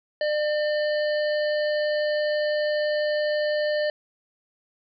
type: harmonic tone with a mistuned harmonic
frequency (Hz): 601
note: D5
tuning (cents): +40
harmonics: 1 / 3 / 5 / 7 / 8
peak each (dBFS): -22 / -31 / -39 / -39 / -40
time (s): 0.21-3.9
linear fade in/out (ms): 2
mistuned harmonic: 8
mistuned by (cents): -69
effects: none